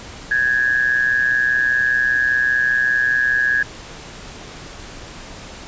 sine tone with amplitude modulation, 1661.2 Hz, G#6, in tune, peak -11 dBFS, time 0.31-3.63 s, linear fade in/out 5 ms, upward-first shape sine, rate 125 Hz, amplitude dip 70%, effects pink hiss -36 dBFS RMS until 5.67 s + resampled to 16000 Hz

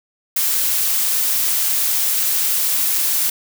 blue noise, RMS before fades -18 dBFS, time 0.36-3.3 s, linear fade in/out 5 ms, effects none

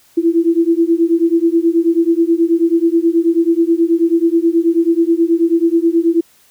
sine beating tone pair, 329.6 / 338.9 Hz, E4 / E4, 0 / +48 cents, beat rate 9.3 Hz, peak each -13 / -13 dBFS, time 0.17-6.21 s, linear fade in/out 10 ms, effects white hiss -51 dBFS RMS until 6.5 s

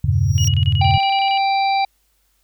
sine chord, E diminished seventh, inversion none, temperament equal, 82.41 / 98 / 116.54 / 138.59 Hz, E2 / G2 / Bb2 / Db3, 0 / 0 / 0 / 0 cents, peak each -20 / -17 / -21 / -19 dBFS, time 0.04-0.98 s, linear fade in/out 5 ms
square tone with exponential growth, 5680 Hz, F8, 28 cents sharp, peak -19 dBFS, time 0.12-0.48 s, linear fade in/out 2 ms, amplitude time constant 77 ms
sine tone bursts, 2900 Hz, F#7, 35 cents flat, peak -23 dBFS, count 11, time 0.38-1.375 s, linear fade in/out 0 ms, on 65 ms, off 28 ms
harmonic tone, 784 Hz, G5, in tune, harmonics 1 / 3 / 5 / 6, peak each -15 / -25 / -29 / -31 dBFS, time 0.81-1.85 s, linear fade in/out 5 ms
effects added 50 Hz sine -64 dBFS peak until 2.43 s + white hiss -64 dBFS RMS until 2.43 s

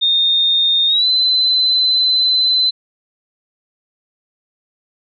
sine tone with pitch glide, 3664 to 4042 Hz, A#7 to B7, -31 to +39 cents, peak -11 dBFS, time 0.01-2.71 s, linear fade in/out 20 ms, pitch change +170 cents, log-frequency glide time 0.87-1.07 s, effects none

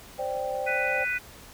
sine chord, C suspended second, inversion none, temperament equal, 523.3 / 587.3 / 784 Hz, C5 / D5 / G5, 0 / 0 / 0 cents, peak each -31 / -33 / -32 dBFS, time 0.18-1.05 s, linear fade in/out 20 ms
harmonic tone, 495.7 Hz, B4, 6 cents sharp, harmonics 3 / 4 / 5, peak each -30 / -31 / -29 dBFS, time 0.66-1.19 s, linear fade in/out 20 ms
effects pink hiss -48 dBFS RMS until 1.53 s

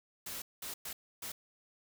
white noise bursts at uneven times, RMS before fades -42 dBFS, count 4, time 0.26-0.42 / 0.62-0.74 / 0.85-0.93 / 1.22-1.32 s, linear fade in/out 5 ms, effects none

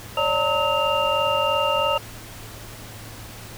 sine tone cluster, 553 / 596 / 912 / 1282 / 2792 Hz, C#5 / D5 / A#5 / E6 / F7, -4 / +25 / -38 / -49 / -1 cents, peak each -25 dBFS, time 0.17-1.98 s, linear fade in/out 5 ms, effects added 109 Hz sine -42 dBFS peak until 3.57 s + pink hiss -40 dBFS RMS until 3.57 s

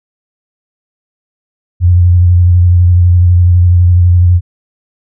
sine tone with vibrato, 88.5 Hz, F2, 23 cents sharp, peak -3 dBFS, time 1.8-4.41 s, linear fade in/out 50 ms, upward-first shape sine, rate 12 Hz, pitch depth 31 cents each way, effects none

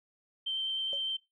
sine tone with vibrato, 3119 Hz, G7, 9 cents flat, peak -30 dBFS, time 0.46-1.17 s, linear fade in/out 10 ms, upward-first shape sine, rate 9.8 Hz, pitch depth 9 cents each way
sine tone with exponential decay, 559 Hz, C#5, 14 cents sharp, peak -36 dBFS, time 0.93-1.04 s, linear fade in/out 0 ms, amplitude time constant 22 ms
effects noise-tail reverb RT60 0.2 s tail -21 dB re dry + tanh soft clip ceiling -23 dBFS

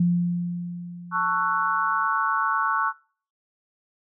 sine tone with exponential decay, 174.61 Hz, F3, in tune, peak -16 dBFS, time 0-2.07 s, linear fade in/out 5 ms, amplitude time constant 450 ms
sine chord, F# minor seventh, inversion first, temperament just, 888 / 1110 / 1332 / 1480 Hz, A5 / C#6 / E6 / F#6, +16 / +2 / +18 / 0 cents, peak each -29 / -24 / -27 / -27 dBFS, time 1.11-2.93 s, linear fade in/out 50 ms
effects noise-tail reverb RT60 0.5 s tail -25 dB re dry

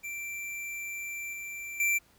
square tone with level steps, 2349 Hz, D7, in tune, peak -36 / -38 / -25 dBFS, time 0.03-1.99 s, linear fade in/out 20 ms, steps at 1.33 / 1.8 s, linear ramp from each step 2 ms, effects pink hiss -63 dBFS RMS until 2.18 s

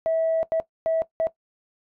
sine tone bursts at uneven times, 650 Hz, E5, 24 cents flat, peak -18 dBFS, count 4, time 0.06-0.43 / 0.52-0.6 / 0.86-1.02 / 1.2-1.27 s, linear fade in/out 0 ms, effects noise-tail reverb RT60 0.1 s tail -17 dB re dry + tanh soft clip ceiling -16 dBFS

